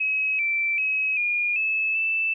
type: tone with pitch steps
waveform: sine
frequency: 2556 / 2337 / 2555 / 2426 / 2604 / 2643 Hz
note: D#7 / D7 / D#7 / D#7 / E7 / E7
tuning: +46 / -9 / +45 / -44 / -22 / +4 cents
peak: -21 dBFS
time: 0-2.34 s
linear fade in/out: 10 ms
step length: 390 ms
effects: none